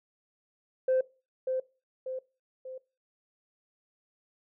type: tone with echo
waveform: sine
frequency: 518 Hz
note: C5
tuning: 17 cents flat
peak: -21 dBFS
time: 0.88-1.01 s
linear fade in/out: 5 ms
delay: 590 ms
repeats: 3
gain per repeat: -6 dB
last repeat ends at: 2.78 s
effects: noise-tail reverb RT60 0.3 s tail -20 dB re dry + tanh soft clip ceiling -20 dBFS